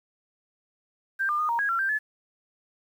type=tone with pitch steps; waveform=sine; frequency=1578 / 1199 / 1228 / 935 / 1647 / 1362 / 1576 / 1721 Hz; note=G6 / D6 / D#6 / A#5 / G#6 / F6 / G6 / A6; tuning=+11 / +36 / -23 / +5 / -15 / -44 / +9 / -39 cents; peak=-23 dBFS; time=1.19-1.99 s; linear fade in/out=20 ms; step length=100 ms; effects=9-bit